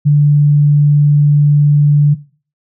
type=tone; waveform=sine; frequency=146.4 Hz; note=D3; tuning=5 cents flat; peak=-5 dBFS; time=0.05-2.15 s; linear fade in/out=20 ms; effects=noise-tail reverb RT60 0.4 s tail -18 dB re dry